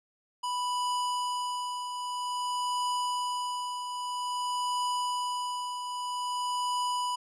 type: tone with tremolo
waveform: square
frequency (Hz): 987.8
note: B5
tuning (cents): 0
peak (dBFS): -28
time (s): 0.43-7.16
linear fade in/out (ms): 10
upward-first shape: triangle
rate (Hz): 0.51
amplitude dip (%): 55
effects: resampled to 24000 Hz